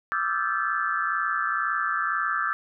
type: tone cluster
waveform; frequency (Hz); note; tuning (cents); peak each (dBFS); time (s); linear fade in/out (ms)
sine; 1173 / 1298 / 1360 / 1567 / 1735; D6 / E6 / F6 / G6 / A6; -2 / -27 / -46 / -1 / -25; -30; 0.12-2.53; 0
effects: none